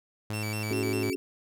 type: tone with pitch glide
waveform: sawtooth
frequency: 106.8 to 107.48 Hz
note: G#2 to A2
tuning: +49 to -40 cents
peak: -27 dBFS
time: 0.3-1.1 s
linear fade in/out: 0 ms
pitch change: +11 cents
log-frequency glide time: 0.45-0.74 s
type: tone with vibrato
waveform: sawtooth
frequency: 2489 Hz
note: D#7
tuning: in tune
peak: -33 dBFS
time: 0.33-1.15 s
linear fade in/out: 10 ms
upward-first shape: square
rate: 5 Hz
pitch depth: 140 cents each way
type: chord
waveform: sine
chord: C# suspended fourth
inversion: none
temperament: equal with one note detuned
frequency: 277.2 / 370 / 418 Hz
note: C#4 / F#4 / G#4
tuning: 0 / 0 / +11 cents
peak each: -32 / -31 / -35 dBFS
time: 0.71-1.16 s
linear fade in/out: 0 ms
effects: none